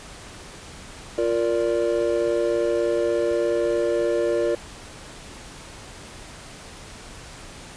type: chord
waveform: triangle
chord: Bb major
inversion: second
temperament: just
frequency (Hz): 349.6 / 466.2 / 582.7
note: F4 / Bb4 / D5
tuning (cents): +2 / 0 / -14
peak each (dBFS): -22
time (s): 1.18-4.55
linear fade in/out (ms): 2
effects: pink hiss -41 dBFS RMS until 7.76 s + resampled to 22050 Hz